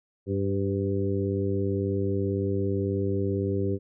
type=harmonic tone with a mistuned harmonic; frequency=98.1 Hz; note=G2; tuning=2 cents sharp; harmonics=1 / 2 / 3 / 4 / 5; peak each=-28 / -32 / -32 / -29 / -35 dBFS; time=0.26-3.79 s; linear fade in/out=50 ms; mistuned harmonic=5; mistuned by=+20 cents; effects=none